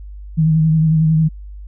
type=tone with vibrato; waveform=sine; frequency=158.7 Hz; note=D#3; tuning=35 cents sharp; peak=-10 dBFS; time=0.37-1.29 s; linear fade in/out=20 ms; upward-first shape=sine; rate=11 Hz; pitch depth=34 cents each way; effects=added 50 Hz sine -30 dBFS peak until 1.67 s